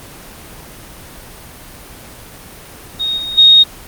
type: tone with level steps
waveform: sine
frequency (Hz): 3729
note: A#7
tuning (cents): 0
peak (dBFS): -15 / -20 / -3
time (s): 2.99-3.64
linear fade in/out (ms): 20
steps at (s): 3.16 / 3.37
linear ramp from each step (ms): 20
effects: pink hiss -35 dBFS RMS until 3.87 s + Opus 24 kbps